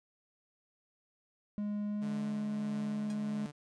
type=tone with pitch glide; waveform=triangle; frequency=207.2 to 210.9 Hz; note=G#3 to G#3; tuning=-4 to +27 cents; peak=-31 dBFS; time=1.58-3.46 s; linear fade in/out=0 ms; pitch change=+31 cents; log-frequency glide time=1.87-2.21 s
type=tone with tremolo; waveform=sawtooth; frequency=146.83 Hz; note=D3; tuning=in tune; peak=-39 dBFS; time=2.01-3.52 s; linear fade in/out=20 ms; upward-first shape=triangle; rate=1.6 Hz; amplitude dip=40%
type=tone with exponential decay; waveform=5% pulse; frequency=825 Hz; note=G#5; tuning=12 cents flat; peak=-35 dBFS; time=3.1-3.2 s; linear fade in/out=1 ms; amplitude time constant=21 ms
effects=resampled to 22050 Hz